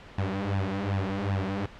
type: tone with flanger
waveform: sawtooth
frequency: 98 Hz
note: G2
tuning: in tune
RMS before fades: -29 dBFS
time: 0.18-1.66 s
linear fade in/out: 5 ms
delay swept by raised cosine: 1.1 to 6.4 ms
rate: 2.6 Hz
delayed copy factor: +0.95
effects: pink hiss -47 dBFS RMS until 1.79 s + low-pass 3000 Hz 12 dB/octave